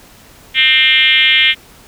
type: tone with frequency modulation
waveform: sine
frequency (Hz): 2660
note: E7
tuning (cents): +15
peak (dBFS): -7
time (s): 0.54-1.55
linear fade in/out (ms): 50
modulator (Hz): 275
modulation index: 2.9
effects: pink hiss -42 dBFS RMS until 1.87 s